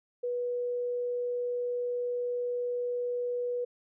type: tone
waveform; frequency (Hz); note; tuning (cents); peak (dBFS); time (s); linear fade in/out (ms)
sine; 488.2; B4; -20; -29; 0.23-3.65; 10
effects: none